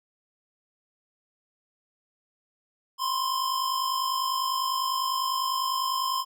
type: tone cluster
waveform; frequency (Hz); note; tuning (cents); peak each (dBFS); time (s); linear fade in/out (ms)
square; 1010 / 1060 / 5140; B5 / C6 / E8; +39 / +22 / -45; -32 / -28 / -35; 2.98-6.25; 50
effects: none